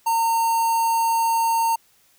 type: tone with notch filter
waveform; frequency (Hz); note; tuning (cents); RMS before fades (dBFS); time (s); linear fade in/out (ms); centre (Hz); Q
square; 914; A#5; -34; -20; 0.06-1.76; 10; 3400; 0.75
effects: white hiss -59 dBFS RMS until 2.18 s